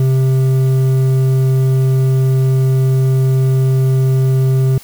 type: tone with hard clipping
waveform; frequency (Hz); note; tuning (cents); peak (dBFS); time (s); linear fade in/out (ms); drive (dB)
triangle; 131.7; C3; +12; -11; 0-4.78; 2; 10
effects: white hiss -39 dBFS RMS until 4.83 s